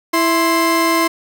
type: tone pair together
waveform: 30% pulse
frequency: 330.1 / 1049 Hz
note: E4 / C6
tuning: +2 / +4 cents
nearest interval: octave + minor sixth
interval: 2002 cents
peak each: -13 dBFS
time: 0.13-1.08 s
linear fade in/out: 10 ms
effects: none